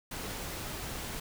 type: noise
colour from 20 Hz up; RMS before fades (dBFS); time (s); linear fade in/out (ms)
pink; -39; 0.11-1.2; 5
effects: none